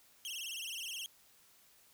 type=tone with vibrato; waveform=sawtooth; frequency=2960 Hz; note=F#7; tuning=in tune; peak=-37 dBFS; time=0.25-1.06 s; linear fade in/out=0 ms; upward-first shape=sine; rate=19 Hz; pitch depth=180 cents each way; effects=white hiss -65 dBFS RMS until 1.93 s